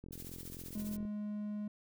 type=click train; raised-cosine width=3 ms; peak=-36 dBFS; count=45; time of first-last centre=0.04-1.051 s; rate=43.5 Hz
type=noise with tremolo; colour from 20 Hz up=blue; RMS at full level=-47 dBFS; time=0.12-0.97 s; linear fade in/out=5 ms; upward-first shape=triangle; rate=15 Hz; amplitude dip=75%
type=tone; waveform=triangle; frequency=208.9 Hz; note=G#3; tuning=10 cents sharp; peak=-35 dBFS; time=0.75-1.68 s; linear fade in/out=5 ms
effects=none